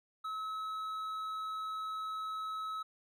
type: tone with hard clipping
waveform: sine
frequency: 1290 Hz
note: E6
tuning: 38 cents flat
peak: -38 dBFS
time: 0.24-2.83 s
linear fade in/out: 10 ms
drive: 5 dB
effects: none